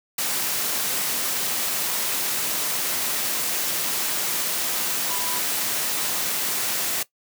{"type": "tone in noise", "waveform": "sine", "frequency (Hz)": 990, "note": "B5", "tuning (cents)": 4, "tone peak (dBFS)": -34, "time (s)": [5.09, 5.39], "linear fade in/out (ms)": 5, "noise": "white", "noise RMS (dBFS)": -25, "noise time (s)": [0.18, 7.03], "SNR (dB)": -12, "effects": ["noise-tail reverb RT60 0.1 s tail -18 dB re dry", "high-pass 150 Hz 12 dB/octave"]}